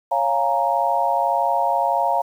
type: chord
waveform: sine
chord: Bb minor seventh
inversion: first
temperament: equal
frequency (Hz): 554.4 / 698.5 / 830.6 / 932.3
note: Db5 / F5 / Ab5 / Bb5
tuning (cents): 0 / 0 / 0 / 0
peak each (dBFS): -25 / -21 / -24 / -21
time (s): 0.11-2.22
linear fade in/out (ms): 10
effects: 8-bit